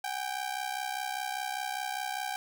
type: ring-modulated tone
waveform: sawtooth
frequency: 784 Hz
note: G5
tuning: in tune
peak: -26 dBFS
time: 0.04-2.36 s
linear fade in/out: 0 ms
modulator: 32.5 Hz
effects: none